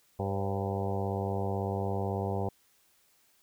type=harmonic tone with a mistuned harmonic; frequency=98 Hz; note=G2; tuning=in tune; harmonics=1 / 2 / 3 / 4 / 5 / 6 / 7 / 8 / 9 / 10; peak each=-33 / -37 / -45 / -37 / -38 / -42 / -40 / -40 / -43 / -49 dBFS; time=0.19-2.49 s; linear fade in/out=5 ms; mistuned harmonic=6; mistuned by=-65 cents; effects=white hiss -67 dBFS RMS until 3.42 s